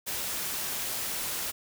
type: noise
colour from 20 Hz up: white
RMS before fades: -33 dBFS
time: 0.06-1.52 s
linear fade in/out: 20 ms
effects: none